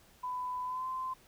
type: tone with pitch glide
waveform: sine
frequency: 1000 to 1034.7 Hz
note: B5 to C6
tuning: +21 to -20 cents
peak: -34 dBFS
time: 0.23-1.14 s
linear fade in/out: 10 ms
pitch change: +59 cents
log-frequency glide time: 0.64-0.87 s
effects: pink hiss -62 dBFS RMS until 1.27 s